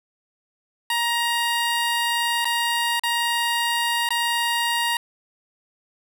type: tone with dropouts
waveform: 15% pulse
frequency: 941 Hz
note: A#5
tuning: 16 cents sharp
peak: -14 dBFS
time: 0.9-4.97 s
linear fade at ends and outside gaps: 2 ms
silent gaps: 2.446-2.453 / 2.996-3.035 / 4.09-4.105 s
effects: none